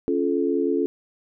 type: chord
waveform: sine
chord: Db augmented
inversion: none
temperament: just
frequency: 277.2 / 346.5 / 433.1 Hz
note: Db4 / F4 / A4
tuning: 0 / -14 / -27 cents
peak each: -24 dBFS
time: 0.08-0.86 s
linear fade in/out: 0 ms
effects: none